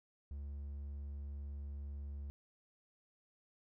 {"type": "tone", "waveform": "triangle", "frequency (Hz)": 71, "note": "C#2", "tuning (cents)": 42, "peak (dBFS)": -40, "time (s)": [0.31, 2.3], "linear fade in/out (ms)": 0, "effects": []}